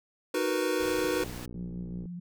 square chord, B major seventh, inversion first, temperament equal, 311.1 / 370 / 466.2 / 493.9 Hz, D#4 / F#4 / A#4 / B4, 0 / 0 / 0 / 0 cents, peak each -33 / -32 / -35 / -32 dBFS, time 0.34-1.24 s, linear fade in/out 5 ms
pink noise, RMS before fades -43 dBFS, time 0.8-1.46 s, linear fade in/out 5 ms
click train, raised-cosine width 3 ms, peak -30 dBFS, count 51, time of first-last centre 1.23-2.056 s, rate 60.5 Hz
sine tone with vibrato, 175.6 Hz, F3, 10 cents sharp, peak -36 dBFS, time 1.54-2.2 s, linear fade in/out 10 ms, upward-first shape sine, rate 16 Hz, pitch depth 25 cents each way
effects none

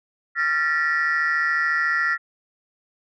sine tone cluster, 1376 / 1770 / 1924 Hz, F6 / A6 / B6, -26 / +10 / -46 cents, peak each -22 dBFS, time 0.35-2.18 s, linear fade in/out 50 ms, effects tanh soft clip ceiling -14 dBFS

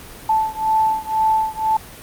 sine beating tone pair, 876 / 878 Hz, A5 / A5, -8 / -4 cents, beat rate 2 Hz, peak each -18 / -19 dBFS, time 0.29-1.77 s, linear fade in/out 5 ms, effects pink hiss -38 dBFS RMS until 2.02 s + Opus 32 kbps

